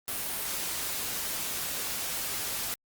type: noise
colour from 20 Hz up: white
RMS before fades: -33 dBFS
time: 0.08-2.74 s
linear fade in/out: 0 ms
effects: Opus 32 kbps